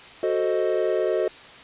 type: chord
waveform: triangle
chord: F# diminished seventh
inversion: none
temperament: equal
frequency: 370 / 440 / 523.3 / 622.3 Hz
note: F#4 / A4 / C5 / Eb5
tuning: 0 / 0 / 0 / 0 cents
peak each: -23 / -24 / -26 / -24 dBFS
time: 0.23-1.28 s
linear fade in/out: 2 ms
effects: white hiss -44 dBFS RMS until 1.63 s + resampled to 8000 Hz